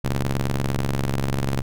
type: ring-modulated tone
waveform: sawtooth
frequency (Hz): 68.7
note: C#2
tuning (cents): -15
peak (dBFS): -14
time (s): 0.04-1.62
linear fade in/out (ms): 5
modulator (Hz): 58.5
effects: none